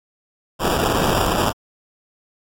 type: noise with sample-and-hold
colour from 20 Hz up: white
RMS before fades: -19 dBFS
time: 0.59-1.53 s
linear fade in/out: 50 ms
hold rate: 2100 Hz
effects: AAC 64 kbps